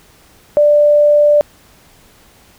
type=tone; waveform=sine; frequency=590 Hz; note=D5; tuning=8 cents sharp; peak=-6 dBFS; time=0.57-1.41 s; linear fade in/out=0 ms; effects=pink hiss -47 dBFS RMS until 2.58 s